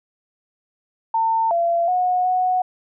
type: tone with pitch steps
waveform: sine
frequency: 900 / 682 / 728 / 736 Hz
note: A5 / F5 / F#5 / F#5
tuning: +39 / -41 / -28 / -9 cents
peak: -16 dBFS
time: 1.14-2.62 s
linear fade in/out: 5 ms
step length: 370 ms
effects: none